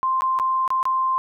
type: tone with dropouts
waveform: sine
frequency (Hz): 1046.5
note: C6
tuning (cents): 0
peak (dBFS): -18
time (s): 0.03-1.18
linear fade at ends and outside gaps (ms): 0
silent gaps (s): 0.208-0.22 / 0.389-0.398 / 0.678-0.704 / 0.829-0.854
effects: none